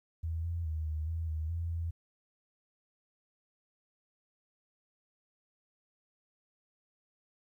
sine tone with pitch steps, 81.6 / 84.6 / 78.7 / 77.5 / 82 / 78.5 / 84.1 / 83.5 Hz, E2 / E2 / D#2 / D#2 / E2 / D#2 / E2 / E2, -17 / +45 / +20 / -6 / -9 / +16 / +35 / +23 cents, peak -32 dBFS, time 0.23-1.91 s, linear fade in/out 10 ms, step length 210 ms, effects 12-bit

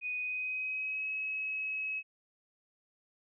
sine tone with pitch glide, 2488 to 2564 Hz, D#7 to E7, -1 to -49 cents, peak -33 dBFS, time 0.01-2.03 s, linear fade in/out 50 ms, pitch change +52 cents, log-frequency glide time 0.18-1.09 s, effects none

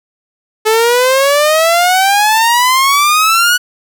sawtooth exponential sweep, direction up, 430.6 to 1480 Hz, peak -4 dBFS, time 0.65-3.58 s, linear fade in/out 20 ms, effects none

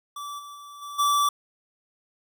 square tone with level steps, 1159 Hz, D6, 23 cents flat, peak -34 / -40 / -42 / -36 / -20 dBFS, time 0.16-1.29 s, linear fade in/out 5 ms, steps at 0.38 / 0.54 / 0.81 / 0.98 s, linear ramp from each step 20 ms, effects none

